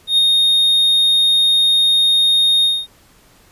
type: tone with ADSR envelope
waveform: triangle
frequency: 3700 Hz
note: A#7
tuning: 14 cents flat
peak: -7 dBFS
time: 0.07-2.87 s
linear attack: 110 ms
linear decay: 13 ms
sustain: -2 dB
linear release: 230 ms
effects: pink hiss -50 dBFS RMS until 3.51 s + resampled to 32000 Hz

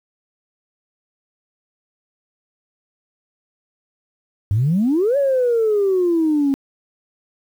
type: exponential two-way sweep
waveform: sine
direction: up then down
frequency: 95.1 to 573 to 270.1 Hz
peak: -13 dBFS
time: 4.51-6.54 s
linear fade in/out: 0 ms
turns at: 5.17 s
effects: tanh soft clip ceiling -10 dBFS + 8-bit

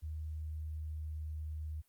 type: tone with pitch glide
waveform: sine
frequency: 77.78 to 77.2 Hz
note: D#2 to D#2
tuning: 0 to -13 cents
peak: -38 dBFS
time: 0.02-1.82 s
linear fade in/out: 20 ms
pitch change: -13 cents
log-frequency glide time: 0.16-1.32 s
effects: white hiss -75 dBFS RMS until 1.88 s + Opus 48 kbps

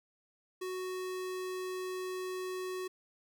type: tone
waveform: square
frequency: 370 Hz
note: F#4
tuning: in tune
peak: -37 dBFS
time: 0.61-2.88 s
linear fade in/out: 10 ms
effects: none

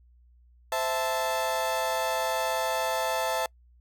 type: chord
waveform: 35% pulse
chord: A minor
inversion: first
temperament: equal with one note detuned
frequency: 518.7 / 659.3 / 880 Hz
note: C5 / E5 / A5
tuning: -15 / 0 / 0 cents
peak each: -31 / -28 / -28 dBFS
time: 0.72-3.46 s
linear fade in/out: 2 ms
effects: noise-tail reverb RT60 0.1 s tail -26 dB re dry + added 60 Hz sine -55 dBFS peak until 3.8 s

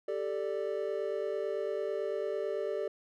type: chord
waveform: triangle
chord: G suspended second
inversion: none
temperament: just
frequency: 392 / 441 / 588 Hz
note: G4 / A4 / D5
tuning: 0 / +4 / +2 cents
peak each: -34 dBFS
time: 0.08-2.88 s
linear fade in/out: 5 ms
effects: none

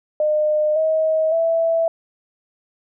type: tone with pitch steps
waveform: sine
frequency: 608 / 633.5 / 660 Hz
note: D#5 / D#5 / E5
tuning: -40 / +31 / +2 cents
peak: -15 dBFS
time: 0.2-1.88 s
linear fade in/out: 2 ms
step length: 560 ms
effects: none

